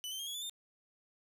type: tone with pitch steps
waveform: sawtooth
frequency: 2987 / 3103 / 3224 / 3349 / 3479 / 3614 Hz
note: F#7 / G7 / G7 / G#7 / A7 / A7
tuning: +16 / -18 / +48 / +14 / -20 / +46 cents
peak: -36 dBFS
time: 0.04-0.496 s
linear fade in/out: 0 ms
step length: 76 ms
effects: none